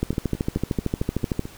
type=two click trains; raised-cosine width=3 ms; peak=-19 / -9 dBFS; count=7 / 19; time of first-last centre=0.13-1.455 / 0.03-1.394 s; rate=4.53 / 13.2 Hz; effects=pink hiss -46 dBFS RMS until 1.57 s